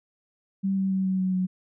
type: tone with pitch steps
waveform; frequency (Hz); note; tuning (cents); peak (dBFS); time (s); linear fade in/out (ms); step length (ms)
sine; 194 / 192.1 / 190.23 / 188.37 / 186.53 / 184.71; G3 / G3 / F#3 / F#3 / F#3 / F#3; -18 / -35 / +48 / +31 / +14 / -3; -22; 0.63-1.47; 20; 140
effects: none